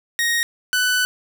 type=tone pair in turn; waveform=sawtooth; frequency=1871 / 1495.3 Hz; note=A#6 / F#6; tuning=+6 / +18 cents; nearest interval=major third; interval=388 cents; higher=first; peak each=-14 / -13 dBFS; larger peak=second; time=0.19-0.43 / 0.73-1.05 s; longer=second; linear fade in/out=0 ms; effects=none